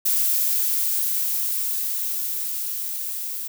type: noise with level ramp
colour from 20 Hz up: violet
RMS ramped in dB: -20 to -30 dBFS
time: 0.05-3.48 s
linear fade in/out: 10 ms
effects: none